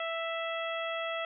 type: harmonic tone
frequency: 660 Hz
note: E5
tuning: 2 cents sharp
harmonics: 1 / 2 / 3 / 4 / 5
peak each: -35 / -38 / -40 / -41 / -42 dBFS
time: 0-1.25 s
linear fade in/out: 2 ms
effects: none